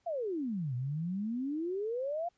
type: exponential two-way sweep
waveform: sine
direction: down then up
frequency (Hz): 714 to 120 to 714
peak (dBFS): -32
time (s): 0.06-2.29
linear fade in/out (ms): 10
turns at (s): 0.75
effects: pink hiss -75 dBFS RMS until 2.37 s + resampled to 16000 Hz